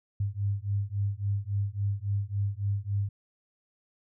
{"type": "beating tone pair", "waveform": "sine", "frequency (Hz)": [98.9, 102.5], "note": ["G2", "G#2"], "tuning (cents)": [16, -22], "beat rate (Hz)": 3.6, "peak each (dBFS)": -30, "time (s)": [0.2, 3.09], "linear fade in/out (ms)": 5, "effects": []}